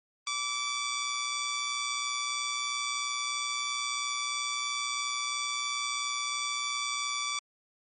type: tone with amplitude modulation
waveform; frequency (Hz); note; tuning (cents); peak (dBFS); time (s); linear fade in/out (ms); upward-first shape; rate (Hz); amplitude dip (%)
10% pulse; 1157; D6; -26; -20; 0.27-7.39; 2; sine; 123; 35
effects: MP3 32 kbps